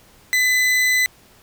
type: tone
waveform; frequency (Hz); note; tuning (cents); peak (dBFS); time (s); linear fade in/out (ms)
40% pulse; 2009; B6; +29; -14; 0.33-1.06; 0
effects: pink hiss -51 dBFS RMS until 1.42 s